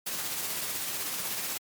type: noise with tremolo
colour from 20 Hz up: white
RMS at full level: -32 dBFS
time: 0.06-1.58 s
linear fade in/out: 10 ms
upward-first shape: sine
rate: 16 Hz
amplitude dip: 30%
effects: high-pass 100 Hz 12 dB/octave + MP3 96 kbps